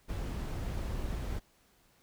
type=noise; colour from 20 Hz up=brown; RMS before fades=-36 dBFS; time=0.08-1.4 s; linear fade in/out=20 ms; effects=pink hiss -67 dBFS RMS until 2.02 s